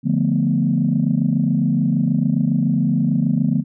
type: chord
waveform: sine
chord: B half-diminished seventh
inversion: first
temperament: equal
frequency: 146.83 / 174.61 / 220 / 246.9 Hz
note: D3 / F3 / A3 / B3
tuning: 0 / 0 / 0 / 0 cents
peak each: -20 dBFS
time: 0.03-3.64 s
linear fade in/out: 50 ms
effects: tanh soft clip ceiling -6 dBFS